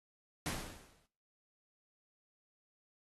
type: noise with exponential decay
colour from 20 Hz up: pink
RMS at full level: -36 dBFS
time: 0.46-1.06 s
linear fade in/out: 0 ms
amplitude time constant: 130 ms
effects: noise-tail reverb RT60 0.6 s tail -22 dB re dry + AAC 32 kbps